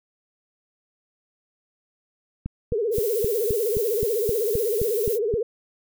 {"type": "click train", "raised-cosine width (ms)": 5, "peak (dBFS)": -16, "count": 12, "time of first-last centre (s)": [2.46, 5.34], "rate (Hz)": 3.82}
{"type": "tone with vibrato", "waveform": "sine", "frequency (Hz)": 440, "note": "A4", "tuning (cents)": 0, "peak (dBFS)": -21, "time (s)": [2.72, 5.43], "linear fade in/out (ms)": 5, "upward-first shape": "sine", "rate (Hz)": 16, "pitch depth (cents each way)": 160}
{"type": "noise", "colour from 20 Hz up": "violet", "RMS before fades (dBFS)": -32, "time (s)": [2.91, 5.19], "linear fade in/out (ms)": 50}
{"effects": []}